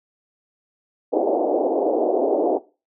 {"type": "band-pass noise", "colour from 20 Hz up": "pink", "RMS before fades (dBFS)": -20, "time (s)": [1.12, 2.59], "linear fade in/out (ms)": 20, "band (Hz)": [300, 740], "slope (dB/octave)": 48, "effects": ["noise-tail reverb RT60 0.3 s tail -19 dB re dry"]}